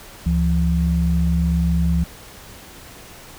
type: tone pair together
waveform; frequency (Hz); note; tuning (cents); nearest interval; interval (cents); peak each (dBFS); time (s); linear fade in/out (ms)
sine; 71.07 / 169.5; C#2 / E3; +44 / +49; octave + minor third; 1505; -18; 0.26-2.04; 5
effects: pink hiss -41 dBFS RMS until 3.38 s